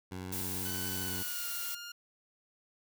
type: tone with vibrato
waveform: 15% pulse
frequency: 92.5 Hz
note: F#2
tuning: in tune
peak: -33 dBFS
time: 0.11-1.23 s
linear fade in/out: 10 ms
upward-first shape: square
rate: 18 Hz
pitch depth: 20 cents each way
type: noise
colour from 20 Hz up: blue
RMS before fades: -38 dBFS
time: 0.32-1.75 s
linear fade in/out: 5 ms
type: tone with pitch glide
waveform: 15% pulse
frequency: 1503 to 1410.5 Hz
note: F#6 to F6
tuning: +27 to +17 cents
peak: -36 dBFS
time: 0.65-1.92 s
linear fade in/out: 5 ms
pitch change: -110 cents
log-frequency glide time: 1.02-1.47 s
effects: none